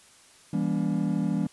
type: chord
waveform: triangle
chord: E diminished seventh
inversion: none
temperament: just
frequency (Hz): 164.81 / 197.78 / 237.3 / 284.8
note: E3 / G3 / Bb3 / Db4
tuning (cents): 0 / +16 / +31 / +47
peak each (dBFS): -27 / -26 / -29 / -29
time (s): 0.53-1.47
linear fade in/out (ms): 5
effects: white hiss -55 dBFS RMS until 1.52 s + resampled to 24000 Hz